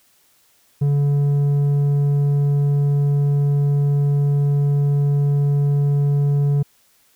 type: tone with low-pass filter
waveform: square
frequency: 143 Hz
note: D3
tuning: 46 cents flat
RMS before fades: -17 dBFS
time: 0.81-6.63 s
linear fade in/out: 10 ms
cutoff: 310 Hz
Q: 0.55
effects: white hiss -58 dBFS RMS until 7.15 s